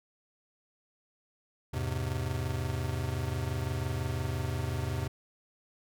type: chord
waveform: square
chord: E augmented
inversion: none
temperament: just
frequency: 82.41 / 103.01 / 128.76 Hz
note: E2 / G#2 / B#2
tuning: 0 / -14 / -27 cents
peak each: -36 / -37 / -35 dBFS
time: 1.73-5.08 s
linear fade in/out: 10 ms
effects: none